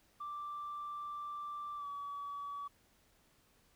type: tone with pitch glide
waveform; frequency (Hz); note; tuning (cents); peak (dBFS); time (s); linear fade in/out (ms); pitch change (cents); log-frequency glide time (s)
sine; 1174.7 to 1139.9; D6 to C#6; 0 to +48; -39; 0.2-2.68; 10; -52; 1.76-1.87
effects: tanh soft clip ceiling -37 dBFS + pink hiss -70 dBFS RMS until 3.75 s